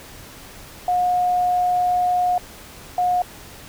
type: tone bursts at uneven times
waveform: sine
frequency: 720 Hz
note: F#5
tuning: 47 cents flat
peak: -16 dBFS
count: 2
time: 0.88-2.38 / 2.98-3.22 s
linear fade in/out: 2 ms
effects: pink hiss -41 dBFS RMS until 3.68 s

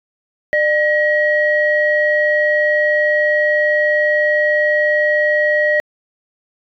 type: tone pair together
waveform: sine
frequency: 600 / 1903.1 Hz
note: D5 / A#6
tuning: +37 / +35 cents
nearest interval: octave + minor sixth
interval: 1998 cents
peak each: -14 dBFS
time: 0.53-5.8 s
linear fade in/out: 0 ms
effects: tanh soft clip ceiling -4 dBFS

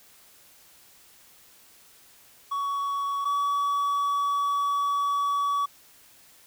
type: tone pair in turn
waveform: triangle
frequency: 1123 / 1137.4 Hz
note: C#6 / C#6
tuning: +22 / +44 cents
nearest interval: unison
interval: 22 cents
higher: second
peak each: -24 / -21 dBFS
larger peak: second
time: 2.51-3.25 / 3.25-5.66 s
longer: second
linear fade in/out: 10 ms
effects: white hiss -55 dBFS RMS until 6.46 s

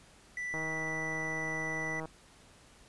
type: tone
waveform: triangle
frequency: 1975.5 Hz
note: B6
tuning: in tune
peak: -33 dBFS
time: 0.37-2 s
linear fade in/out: 2 ms
type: click train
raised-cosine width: 1 ms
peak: -27 dBFS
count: 242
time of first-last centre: 0.54-2.056 s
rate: 159 Hz
effects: pink hiss -59 dBFS RMS until 2.88 s + resampled to 24000 Hz

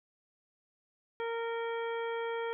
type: harmonic tone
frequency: 461.6 Hz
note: A#4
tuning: 17 cents flat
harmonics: 1 / 2 / 3 / 4 / 5 / 7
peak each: -34 / -40 / -44 / -46 / -48 / -51 dBFS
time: 1.2-2.53 s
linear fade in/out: 0 ms
effects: none

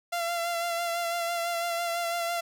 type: tone with vibrato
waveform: sawtooth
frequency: 684 Hz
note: F5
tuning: 36 cents flat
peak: -24 dBFS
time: 0.12-2.41 s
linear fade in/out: 10 ms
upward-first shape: sine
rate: 6 Hz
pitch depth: 26 cents each way
effects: none

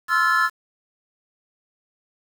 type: chord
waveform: triangle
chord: F major seventh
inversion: second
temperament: equal with one note detuned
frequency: 1046.5 / 1318.5 / 1396.9 / 1729.8 Hz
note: C6 / E6 / F6 / A6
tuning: 0 / 0 / 0 / -30 cents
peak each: -23 / -19 / -21 / -19 dBFS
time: 0.08-0.5 s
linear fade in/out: 50 ms
effects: 7-bit

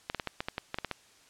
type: clicks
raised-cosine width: 0.3 ms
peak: -16 dBFS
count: 11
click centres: 0.099 / 0.147 / 0.198 / 0.273 / 0.405 / 0.485 / 0.581 / 0.744 / 0.786 / 0.847 / 0.913 s
effects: white hiss -60 dBFS RMS until 1.29 s + low-pass 8000 Hz 12 dB/octave

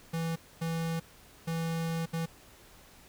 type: tone bursts at uneven times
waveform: square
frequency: 164.7 Hz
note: E3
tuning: 1 cent flat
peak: -31 dBFS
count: 4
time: 0.13-0.36 / 0.61-1 / 1.47-2.06 / 2.13-2.26 s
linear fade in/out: 10 ms
effects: pink hiss -56 dBFS RMS until 3.08 s

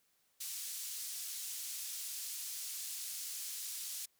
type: band-pass noise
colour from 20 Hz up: pink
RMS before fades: -43 dBFS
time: 0.4-4.06 s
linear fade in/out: 10 ms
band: 5800 to 16000 Hz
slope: 12 dB/octave
effects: white hiss -75 dBFS RMS until 4.19 s

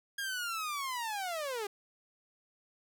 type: linear sweep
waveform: sawtooth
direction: down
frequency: 1639 to 392 Hz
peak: -31 dBFS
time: 0.18-1.67 s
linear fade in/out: 5 ms
effects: none

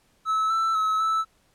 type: tone with pitch steps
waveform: triangle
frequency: 1300 / 1328 / 1290 / 1313 Hz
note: E6 / E6 / E6 / E6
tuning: -24 / +12 / -38 / -7 cents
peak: -19 dBFS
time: 0.25-1.25 s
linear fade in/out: 50 ms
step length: 250 ms
effects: pink hiss -64 dBFS RMS until 1.54 s + low-pass 12000 Hz 12 dB/octave

